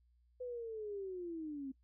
sine linear sweep, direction down, 505 to 261.6 Hz, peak -40 dBFS, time 0.4-1.72 s, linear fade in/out 10 ms, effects noise-tail reverb RT60 0.1 s tail -20 dB re dry + added 60 Hz sine -68 dBFS peak until 1.83 s

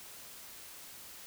silence, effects white hiss -50 dBFS RMS until 1.26 s

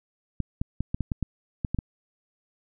clicks, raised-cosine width 5 ms, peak -14 dBFS, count 10, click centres 0.403 / 0.615 / 0.806 / 0.945 / 1.007 / 1.118 / 1.227 / 1.648 / 1.746 / 1.788 s, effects none

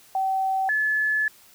sine tone pair in turn, 767 / 1721.9 Hz, G5 / A6, -38 / -38 cents, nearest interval octave + major second, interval 1400 cents, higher second, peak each -21 / -20 dBFS, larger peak second, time 0.15-0.69 / 0.69-1.28 s, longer second, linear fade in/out 2 ms, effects white hiss -53 dBFS RMS until 1.54 s

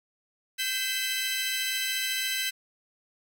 sawtooth tone cluster, 1562 / 2032 / 2607 / 3110 / 3980 Hz, G6 / B6 / E7 / G7 / B7, -7 / +49 / -20 / -14 / +13 cents, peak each -31 dBFS, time 0.58-2.51 s, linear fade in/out 20 ms, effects none

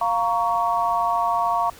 sine chord, Bb minor, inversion second, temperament just, 699.2 / 932.3 / 1118.8 Hz, F5 / Bb5 / Db6, +2 / 0 / +16 cents, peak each -23 dBFS, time 0.01-1.7 s, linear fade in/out 5 ms, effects pink hiss -45 dBFS RMS until 1.79 s

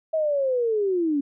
sine linear sweep, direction down, 646 to 273.9 Hz, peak -20 dBFS, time 0.13-1.21 s, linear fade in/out 10 ms, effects none

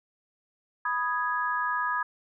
sine chord, G# minor, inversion first, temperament equal, 987.8 / 1244.5 / 1661.2 Hz, B5 / D#6 / G#6, 0 / 0 / 0 cents, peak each -30 dBFS, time 0.85-2.03 s, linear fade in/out 5 ms, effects none

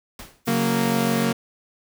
pink noise with exponential decay, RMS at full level -35 dBFS, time 0.19-0.48 s, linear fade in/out 2 ms, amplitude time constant 63 ms
blue noise, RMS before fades -37 dBFS, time 0.45-1.26 s, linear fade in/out 20 ms
sawtooth chord, F# major, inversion second, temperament equal with one note detuned, 138.59 / 185 / 231.6 Hz, C#3 / F#3 / A#3, 0 / 0 / -11 cents, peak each -23 / -22 / -17 dBFS, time 0.47-1.33 s, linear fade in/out 10 ms
effects none

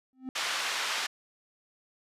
triangle tone with exponential growth, 259.6 Hz, C4, 13 cents flat, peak -29 dBFS, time 0.13-0.29 s, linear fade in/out 1 ms, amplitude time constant 34 ms
pink band-pass noise, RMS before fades -32 dBFS, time 0.35-1.07 s, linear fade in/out 10 ms, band 1200 to 5500 Hz, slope 12 dB/octave
effects resampled to 32000 Hz

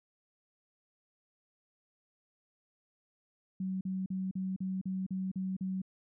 sine tone bursts, 188.4 Hz, F#3, 32 cents sharp, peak -32 dBFS, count 9, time 3.6-5.818 s, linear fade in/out 5 ms, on 210 ms, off 41 ms, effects none

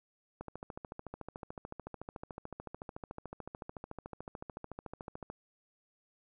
click train, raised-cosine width 1 ms, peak -28 dBFS, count 68, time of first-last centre 0.41-5.301 s, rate 13.7 Hz, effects none

